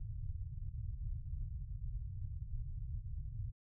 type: low-pass noise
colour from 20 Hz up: pink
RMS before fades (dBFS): -42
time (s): 0-3.52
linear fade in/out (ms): 5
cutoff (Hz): 130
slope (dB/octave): 48
effects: none